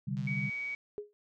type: chord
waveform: sine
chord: C suspended second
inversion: none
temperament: equal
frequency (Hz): 130.81 / 146.83 / 196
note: C3 / D3 / G3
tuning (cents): 0 / 0 / 0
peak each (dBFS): -36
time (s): 0.07-0.5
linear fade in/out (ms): 10
type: click train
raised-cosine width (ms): 0.2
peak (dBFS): -38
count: 74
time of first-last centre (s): 0.17-0.749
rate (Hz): 126
type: tone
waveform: sine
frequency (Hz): 2260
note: C#7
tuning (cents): +33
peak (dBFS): -34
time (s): 0.27-0.75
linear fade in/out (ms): 5
type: tone with exponential decay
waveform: sine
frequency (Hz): 415.3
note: G#4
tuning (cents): 0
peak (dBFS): -32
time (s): 0.98-1.13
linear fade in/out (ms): 0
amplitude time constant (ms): 32
effects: none